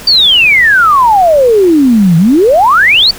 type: exponential two-way sweep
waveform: sine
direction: down then up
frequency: 4699 to 158.4 to 4699 Hz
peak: -3 dBFS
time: 0.07-3.11 s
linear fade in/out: 5 ms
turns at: 2.17 s
effects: pink hiss -28 dBFS RMS until 3.18 s